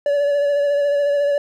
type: tone with vibrato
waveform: triangle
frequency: 573 Hz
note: D5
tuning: 43 cents flat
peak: -13 dBFS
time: 0.06-1.38 s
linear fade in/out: 2 ms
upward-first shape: sine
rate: 14 Hz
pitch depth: 24 cents each way
effects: none